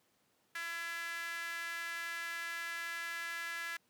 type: tone with high-pass filter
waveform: sawtooth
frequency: 336.1 Hz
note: E4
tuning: 34 cents sharp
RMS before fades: -41 dBFS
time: 0.55-3.77 s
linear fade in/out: 5 ms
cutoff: 1700 Hz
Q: 3.9
effects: pink hiss -74 dBFS RMS until 3.89 s + high-pass 150 Hz 12 dB/octave